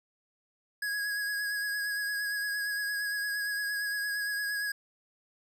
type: tone with vibrato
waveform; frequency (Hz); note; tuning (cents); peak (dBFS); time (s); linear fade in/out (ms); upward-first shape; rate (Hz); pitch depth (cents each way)
square; 1661.2; G#6; 0; -31; 0.82-4.72; 5; triangle; 8.7; 30
effects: none